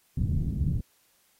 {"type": "low-pass noise", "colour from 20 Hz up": "white", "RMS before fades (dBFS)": -27, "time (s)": [0.17, 0.81], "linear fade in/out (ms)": 5, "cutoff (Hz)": 170, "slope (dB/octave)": 24, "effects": ["white hiss -66 dBFS RMS until 1.39 s", "AAC 48 kbps"]}